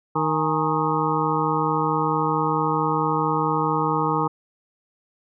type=harmonic tone with a mistuned harmonic; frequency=155.56 Hz; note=D#3; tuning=in tune; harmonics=1 / 2 / 3 / 5 / 6 / 7 / 8; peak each=-27 / -27 / -27 / -27 / -27 / -27 / -27 dBFS; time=0.15-4.28 s; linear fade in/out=10 ms; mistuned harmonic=5; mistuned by=+110 cents; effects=none